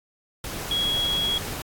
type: tone in noise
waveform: sine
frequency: 3322 Hz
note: G#7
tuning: in tune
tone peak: -22 dBFS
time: 0.71-1.38 s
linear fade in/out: 2 ms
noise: pink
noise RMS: -33 dBFS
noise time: 0.44-1.62 s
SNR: +8 dB
effects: AAC 64 kbps